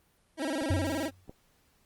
25% pulse tone with vibrato, 293.7 Hz, D4, in tune, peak -26 dBFS, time 0.37-1.11 s, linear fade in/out 50 ms, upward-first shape square, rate 19 Hz, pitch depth 150 cents each way
clicks, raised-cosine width 2 ms, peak -30 dBFS, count 4, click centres 0.619 / 0.774 / 0.913 / 1.295 s
sine tone with exponential decay, 92.5 Hz, F#2, in tune, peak -23 dBFS, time 0.7-1.26 s, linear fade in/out 5 ms, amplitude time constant 120 ms
effects pink hiss -68 dBFS RMS until 1.85 s + Opus 32 kbps

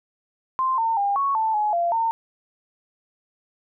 sine tone with pitch steps, 1045 / 906 / 804 / 1109 / 884 / 843 / 688 / 909 Hz, C6 / A#5 / G5 / C#6 / A5 / G#5 / F5 / A#5, -2 / -50 / +44 / 0 / +8 / +26 / -26 / -44 cents, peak -19 dBFS, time 0.59-2.11 s, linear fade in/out 0 ms, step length 190 ms, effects none

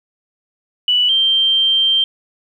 sine tone pair in turn, 2960 / 3150 Hz, F#7 / G7, 0 / +8 cents, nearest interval minor second, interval 108 cents, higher second, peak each -11 dBFS, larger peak neither, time 0.88-1.09 / 1.09-2.04 s, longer second, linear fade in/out 2 ms, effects 8-bit

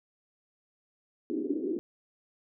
white band-pass noise, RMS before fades -32 dBFS, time 1.3-1.79 s, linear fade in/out 0 ms, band 260 to 370 Hz, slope 48 dB/octave, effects none

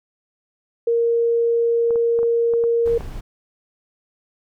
sine tone, 466.2 Hz, A#4, in tune, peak -15 dBFS, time 0.87-2.98 s, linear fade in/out 5 ms
clicks, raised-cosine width 1 ms, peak -21 dBFS, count 8, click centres 1.907 / 1.958 / 2.19 / 2.231 / 2.537 / 2.639 / 2.876 / 3.008 s
brown noise, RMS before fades -31 dBFS, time 2.85-3.21 s, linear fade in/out 10 ms
effects none

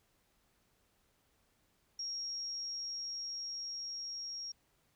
sine tone with level ramp, 5588 Hz, F8, in tune, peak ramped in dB -37 to -40 dBFS, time 1.99-4.52 s, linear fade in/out 5 ms, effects pink hiss -74 dBFS RMS until 4.95 s

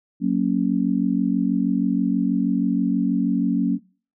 sine chord, F# major, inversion none, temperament just, 185 / 231.2 / 277.5 Hz, F#3 / A#3 / C#4, 0 / -14 / +2 cents, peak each -22 dBFS, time 0.2-3.79 s, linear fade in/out 50 ms, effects noise-tail reverb RT60 0.4 s tail -23 dB re dry

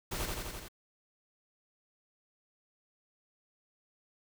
pink noise with echo, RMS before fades -37 dBFS, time 0.11-0.26 s, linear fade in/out 10 ms, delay 85 ms, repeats 5, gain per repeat -2 dB, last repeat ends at 0.685 s, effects none

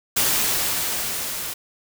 white noise with level ramp, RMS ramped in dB -19 to -30 dBFS, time 0.16-1.54 s, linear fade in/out 10 ms, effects none

